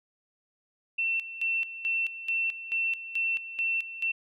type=tone with tremolo; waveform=sine; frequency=2695 Hz; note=E7; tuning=38 cents sharp; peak=-25 dBFS; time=0.98-4.12 s; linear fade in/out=10 ms; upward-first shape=square; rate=2.3 Hz; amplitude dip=75%; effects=none